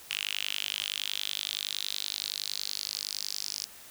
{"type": "tone with high-pass filter sweep", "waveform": "sawtooth", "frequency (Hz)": 50.7, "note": "G#1", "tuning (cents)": -41, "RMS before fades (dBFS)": -35, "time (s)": [0.1, 3.66], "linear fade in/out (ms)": 5, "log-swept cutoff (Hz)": [2800, 5100], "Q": 4.5, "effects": ["white hiss -50 dBFS RMS until 3.9 s"]}